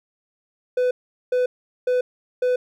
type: tone bursts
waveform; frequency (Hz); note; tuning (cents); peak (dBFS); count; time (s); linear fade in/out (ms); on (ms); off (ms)
triangle; 499.8; B4; +21; -15; 4; 0.77-2.56; 5; 140; 410
effects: none